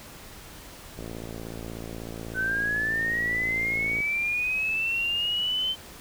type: click train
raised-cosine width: 2 ms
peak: -24 dBFS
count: 171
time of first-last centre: 0.99-4.004 s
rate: 56.4 Hz
type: linear sweep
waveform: sine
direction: up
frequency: 1505 to 3100 Hz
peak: -24 dBFS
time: 2.34-5.76 s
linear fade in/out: 50 ms
effects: pink hiss -45 dBFS RMS until 6 s